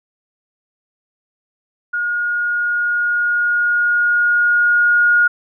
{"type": "tone with level ramp", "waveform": "sine", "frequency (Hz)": 1434, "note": "F6", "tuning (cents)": 45, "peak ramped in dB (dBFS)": [-17, -9], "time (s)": [1.93, 5.28], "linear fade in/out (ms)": 10, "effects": []}